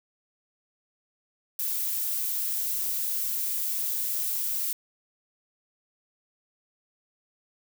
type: noise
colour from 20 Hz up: violet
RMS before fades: -29 dBFS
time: 1.59-4.73 s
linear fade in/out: 2 ms
effects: none